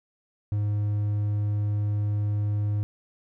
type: tone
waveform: triangle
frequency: 103.83 Hz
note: G#2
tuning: in tune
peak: -21 dBFS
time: 0.52-2.83 s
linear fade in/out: 0 ms
effects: none